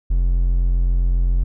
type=tone; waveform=triangle; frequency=43.77 Hz; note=F1; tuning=5 cents sharp; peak=-12 dBFS; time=0.1-1.44 s; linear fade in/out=10 ms; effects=none